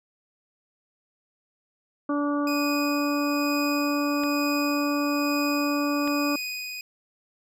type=harmonic tone; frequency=289.6 Hz; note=D4; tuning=24 cents flat; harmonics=1 / 2 / 3 / 4 / 5; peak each=-24 / -31 / -39 / -31 / -39 dBFS; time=2.09-6.36 s; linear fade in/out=5 ms
type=tone with tremolo; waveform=25% pulse; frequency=2489 Hz; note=D#7; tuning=in tune; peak=-25 dBFS; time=2.47-6.81 s; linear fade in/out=2 ms; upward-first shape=sine; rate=1.1 Hz; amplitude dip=40%
type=clicks; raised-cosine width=0.3 ms; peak=-20 dBFS; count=2; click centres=4.236 / 6.076 s
effects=none